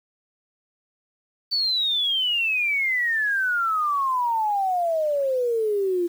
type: exponential sweep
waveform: sine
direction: down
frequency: 4560 to 340 Hz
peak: -20 dBFS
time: 1.51-6.08 s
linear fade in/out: 20 ms
effects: 8-bit